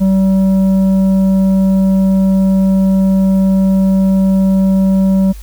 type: tone with tanh clipping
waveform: sine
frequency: 191.5 Hz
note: G3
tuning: 40 cents flat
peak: -9 dBFS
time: 0-5.33 s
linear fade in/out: 20 ms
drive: 7 dB
effects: added 50 Hz sine -27 dBFS peak until 5.42 s + white hiss -42 dBFS RMS until 5.42 s